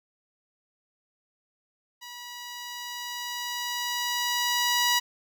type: tone with level ramp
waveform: 10% pulse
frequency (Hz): 970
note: B5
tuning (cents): -31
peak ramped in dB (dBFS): -32 to -12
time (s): 2.01-5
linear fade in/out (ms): 20
effects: none